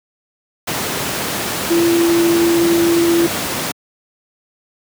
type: tone in noise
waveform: sine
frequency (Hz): 338.6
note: E4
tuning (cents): +46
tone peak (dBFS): -11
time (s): 1.7-3.27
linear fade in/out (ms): 10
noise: pink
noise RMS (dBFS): -20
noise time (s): 0.67-3.72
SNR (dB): +6
effects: high-pass 150 Hz 12 dB/octave